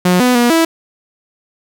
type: tone with pitch steps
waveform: sawtooth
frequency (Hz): 179.9 / 249.2 / 240.1 / 328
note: F#3 / B3 / B3 / E4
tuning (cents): -48 / +16 / -49 / -9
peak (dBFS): -5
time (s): 0.05-0.65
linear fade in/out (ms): 5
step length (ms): 150
effects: none